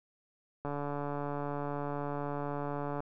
click train, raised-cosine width 1 ms, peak -23 dBFS, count 340, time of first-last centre 0.65-3.004 s, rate 144 Hz, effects none

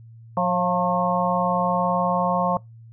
harmonic tone with a mistuned harmonic, 180.1 Hz, F#3, 46 cents flat, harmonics 1 / 3 / 4 / 5 / 6, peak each -25 / -25 / -25 / -25 / -25 dBFS, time 0.37-2.57 s, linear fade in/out 2 ms, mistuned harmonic 4, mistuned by -52 cents, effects noise-tail reverb RT60 0.2 s tail -25 dB re dry + added 114 Hz sine -42 dBFS peak until 2.92 s

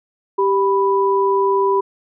sine tone pair together, 392 / 987.8 Hz, G4 / B5, 0 / 0 cents, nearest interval octave + major third, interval 1600 cents, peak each -15 / -17 dBFS, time 0.38-1.81 s, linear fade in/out 10 ms, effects none

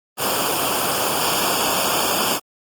pink noise with comb filter, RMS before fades -20 dBFS, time 0.17-2.4 s, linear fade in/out 50 ms, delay 0.5 ms, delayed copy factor -0.95, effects high-pass 100 Hz 12 dB/octave + Opus 24 kbps

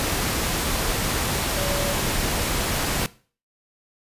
sine tone in noise, 570 Hz, C#5, 48 cents sharp, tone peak -28 dBFS, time 1.57-1.93 s, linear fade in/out 0 ms, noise pink, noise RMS -24 dBFS, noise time 0-3.06 s, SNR -7 dB, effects noise-tail reverb RT60 0.4 s tail -19 dB re dry + resampled to 32000 Hz

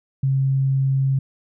sine tone, 134.9 Hz, C#3, 47 cents flat, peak -16 dBFS, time 0.23-1.19 s, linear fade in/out 5 ms, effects none

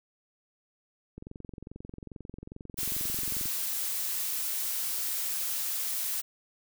click train, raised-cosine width 3 ms, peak -29 dBFS, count 52, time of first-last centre 1.18-3.457 s, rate 22.4 Hz
blue noise, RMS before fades -32 dBFS, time 2.77-6.22 s, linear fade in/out 20 ms
effects none

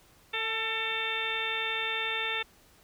harmonic tone with a mistuned harmonic, 447.2 Hz, A4, 28 cents sharp, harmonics 1 / 2 / 3 / 4 / 5 / 6 / 7 / 8, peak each -40 / -40 / -39 / -36 / -36 / -35 / -45 / -35 dBFS, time 0.33-2.43 s, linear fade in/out 10 ms, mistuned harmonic 2, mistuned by -31 cents, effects pink hiss -60 dBFS RMS until 2.83 s

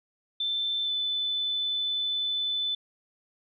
sine tone with pitch glide, 3543 to 3508 Hz, A7 to A7, +11 to -6 cents, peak -26 dBFS, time 0.4-2.75 s, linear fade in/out 5 ms, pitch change -17 cents, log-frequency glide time 0.84-0.9 s, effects none

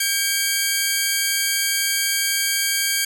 10% pulse tone pair together, 1602 / 2266 Hz, G6 / C#7, +37 / +37 cents, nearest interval tritone, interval 600 cents, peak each -13 dBFS, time 0-3.05 s, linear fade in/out 5 ms, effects none

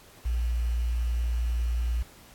sine tone with quantisation, 58.9 Hz, A#1, 19 cents sharp, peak -24 dBFS, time 0.25-2.03 s, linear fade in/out 10 ms, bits 8, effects pink hiss -53 dBFS RMS until 2.34 s + AAC 64 kbps

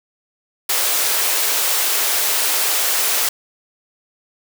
white high-pass noise, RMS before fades -18 dBFS, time 0.69-3.29 s, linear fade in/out 5 ms, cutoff 380 Hz, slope 24 dB/octave, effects none

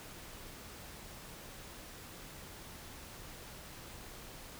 silence, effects pink hiss -50 dBFS RMS until 4.59 s

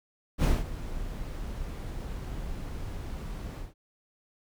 brown noise with ADSR envelope, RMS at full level -20 dBFS, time 0.38-3.74 s, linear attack 57 ms, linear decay 200 ms, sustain -16 dB, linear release 160 ms, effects none

